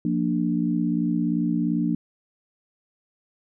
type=tone cluster; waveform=sine; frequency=174.8 / 232.3 / 295.2 Hz; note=F3 / A#3 / D4; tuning=+2 / -6 / +9 cents; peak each=-25 dBFS; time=0.05-1.95 s; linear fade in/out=2 ms; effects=none